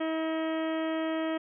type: harmonic tone with a mistuned harmonic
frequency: 320.4 Hz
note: E4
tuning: 49 cents flat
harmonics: 1 / 2 / 3 / 4 / 5 / 6 / 7 / 8 / 9 / 10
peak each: -30 / -33 / -43 / -41 / -47 / -43 / -49 / -50 / -52 / -47 dBFS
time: 0-1.38 s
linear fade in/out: 10 ms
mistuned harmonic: 6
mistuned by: -26 cents
effects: none